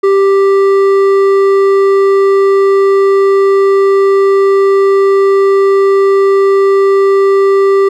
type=tone with hard clipping; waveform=sine; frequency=392.4 Hz; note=G4; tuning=2 cents sharp; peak=-7 dBFS; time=0.03-7.89 s; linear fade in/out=10 ms; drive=8 dB; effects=none